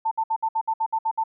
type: tone bursts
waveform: sine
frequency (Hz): 892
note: A5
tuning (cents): +23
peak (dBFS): -20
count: 10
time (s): 0.05-1.239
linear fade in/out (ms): 10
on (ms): 64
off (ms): 61
effects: none